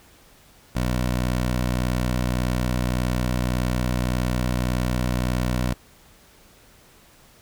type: tone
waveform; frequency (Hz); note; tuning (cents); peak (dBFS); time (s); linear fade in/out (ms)
15% pulse; 61.74; B1; 0; -15; 0.75-5.74; 10
effects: pink hiss -53 dBFS RMS until 7.41 s